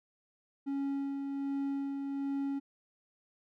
triangle tone with tremolo, 277.2 Hz, C#4, in tune, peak -29 dBFS, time 0.66-2.6 s, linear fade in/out 20 ms, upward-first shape sine, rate 1.3 Hz, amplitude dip 35%, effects none

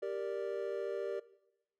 triangle chord, G minor, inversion none, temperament equal, 392 / 466.2 / 587.3 Hz, G4 / Bb4 / D5, 0 / 0 / 0 cents, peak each -37 / -38 / -38 dBFS, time 0.02-1.2 s, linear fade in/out 10 ms, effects noise-tail reverb RT60 0.9 s tail -18 dB re dry

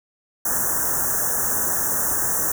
white band-stop noise, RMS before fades -22 dBFS, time 0.45-2.52 s, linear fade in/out 5 ms, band 1800 to 5800 Hz, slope 96 dB/octave, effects none

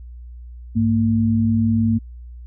sine tone pair together, 101.4 / 227.6 Hz, G#2 / A#3, -41 / -41 cents, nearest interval octave + major second, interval 1400 cents, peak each -19 / -16 dBFS, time 0.75-1.99 s, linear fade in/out 20 ms, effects added 60 Hz sine -34 dBFS peak until 2.46 s

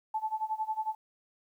sine tone with tremolo, 871 Hz, A5, 18 cents flat, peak -27 dBFS, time 0.14-0.95 s, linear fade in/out 5 ms, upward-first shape sine, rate 11 Hz, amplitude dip 90%, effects 11-bit

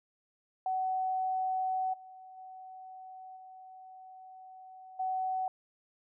sine tone with level steps, 751 Hz, F#5, 26 cents sharp, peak -29 / -48 / -45 / -48 / -30 dBFS, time 0.66-5.48 s, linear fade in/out 2 ms, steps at 1.93 / 2.37 / 3.36 / 4.99 s, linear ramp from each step 10 ms, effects none

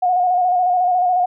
sine tone with vibrato, 724 Hz, F#5, 38 cents flat, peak -13 dBFS, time 0.02-1.26 s, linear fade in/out 10 ms, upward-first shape square, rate 14 Hz, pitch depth 32 cents each way, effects none

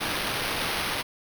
blue noise with sample-and-hold, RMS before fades -29 dBFS, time 0-1.03 s, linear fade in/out 20 ms, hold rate 7350 Hz, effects none

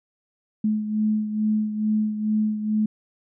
sine beating tone pair, 213.9 / 216.2 Hz, A3 / A3, -49 / -30 cents, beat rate 2.3 Hz, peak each -21 / -28 dBFS, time 0.64-2.86 s, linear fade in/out 5 ms, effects none

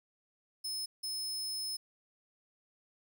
sawtooth tone bursts at uneven times, 5200 Hz, E8, 24 cents flat, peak -33 dBFS, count 2, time 0.64-0.86 / 1.03-1.77 s, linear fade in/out 10 ms, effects none

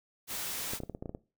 white noise, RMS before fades -37 dBFS, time 0.27-0.8 s, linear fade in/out 50 ms
clicks, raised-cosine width 2 ms, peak -25 dBFS, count 9, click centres 0.735 / 0.803 / 0.835 / 0.897 / 0.949 / 1.025 / 1.058 / 1.094 / 1.149 s
effects noise-tail reverb RT60 0.3 s tail -19 dB re dry

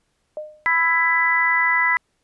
sine tone with exponential decay, 610 Hz, D#5, 34 cents flat, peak -24 dBFS, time 0.37-0.71 s, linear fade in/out 1 ms, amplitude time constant 72 ms
harmonic tone, 331.7 Hz, E4, 11 cents sharp, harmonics 3 / 4 / 5 / 6, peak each -22 / -26 / -26 / -17 dBFS, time 0.66-1.97 s, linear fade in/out 0 ms
effects pink hiss -69 dBFS RMS until 2.23 s + resampled to 24000 Hz

